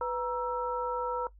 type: tone cluster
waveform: sine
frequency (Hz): 496.4 / 944 / 1327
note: B4 / A#5 / E6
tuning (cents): +9 / +22 / +11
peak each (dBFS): -33 / -32 / -36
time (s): 0.01-1.27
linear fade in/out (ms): 2
effects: noise-tail reverb RT60 0.1 s tail -17 dB re dry + added 50 Hz sine -52 dBFS peak until 1.39 s